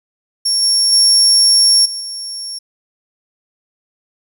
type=tone with level steps; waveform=35% pulse; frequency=5500 Hz; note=F8; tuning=27 cents flat; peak=-10 / -8 / -5 / -19 / -21 dBFS; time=0.45-2.59 s; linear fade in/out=10 ms; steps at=0.62 / 0.92 / 1.85 / 2 s; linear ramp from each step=10 ms; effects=none